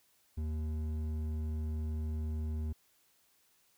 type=tone with hard clipping; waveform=sine; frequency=77.78 Hz; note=D#2; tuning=in tune; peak=-35 dBFS; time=0.37-2.73 s; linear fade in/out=10 ms; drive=8 dB; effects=white hiss -70 dBFS RMS until 3.77 s